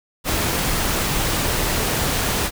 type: noise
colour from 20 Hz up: pink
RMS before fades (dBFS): -21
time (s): 0.24-2.51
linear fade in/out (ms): 50
effects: none